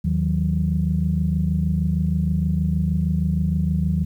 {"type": "tone cluster", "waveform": "sine", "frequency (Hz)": [79.2, 157.4, 183.8], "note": ["D#2", "D#3", "F#3"], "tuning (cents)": [31, 20, -11], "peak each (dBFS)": -22, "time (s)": [0.04, 4.05], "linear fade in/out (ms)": 10, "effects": ["tanh soft clip ceiling -9 dBFS", "9-bit"]}